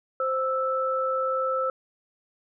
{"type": "tone pair together", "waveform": "sine", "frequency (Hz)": [523.2, 1318.5], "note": ["C5", "E6"], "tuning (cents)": [0, 0], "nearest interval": "octave + major third", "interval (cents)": 1600, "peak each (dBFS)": -26, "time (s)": [0.2, 1.7], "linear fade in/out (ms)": 2, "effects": []}